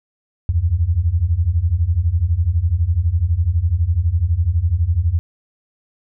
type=beating tone pair; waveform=sine; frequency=77.9 / 89.9 Hz; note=D#2 / F#2; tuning=+3 / -49 cents; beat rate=12 Hz; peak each=-18 / -16 dBFS; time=0.49-5.19 s; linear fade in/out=0 ms; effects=none